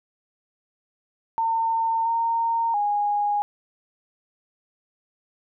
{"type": "tone with pitch steps", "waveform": "sine", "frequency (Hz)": [907, 920, 824], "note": ["A#5", "A#5", "G#5"], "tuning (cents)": [-48, -23, -14], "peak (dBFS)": -20, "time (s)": [1.38, 3.42], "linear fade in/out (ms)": 0, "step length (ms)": 680, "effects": []}